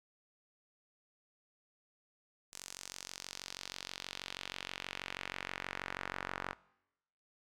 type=tone with band-pass filter sweep; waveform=sawtooth; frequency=46.25 Hz; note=F#1; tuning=in tune; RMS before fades=-45 dBFS; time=2.52-6.54 s; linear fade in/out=20 ms; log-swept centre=7400 to 1400 Hz; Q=1.5; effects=noise-tail reverb RT60 0.9 s tail -22 dB re dry